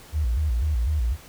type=tone with vibrato; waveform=sine; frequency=66.7 Hz; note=C2; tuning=34 cents sharp; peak=-20 dBFS; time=0.12-1.17 s; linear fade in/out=50 ms; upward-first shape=square; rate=4 Hz; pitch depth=230 cents each way; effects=pink hiss -47 dBFS RMS until 1.28 s